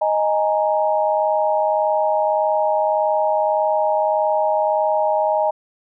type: chord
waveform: sine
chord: D# suspended fourth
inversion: none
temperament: equal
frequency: 622.3 / 830.6 / 932.3 Hz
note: D#5 / G#5 / A#5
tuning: 0 / 0 / 0 cents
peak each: -18 / -20 / -23 dBFS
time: 0.01-5.51 s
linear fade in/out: 10 ms
effects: none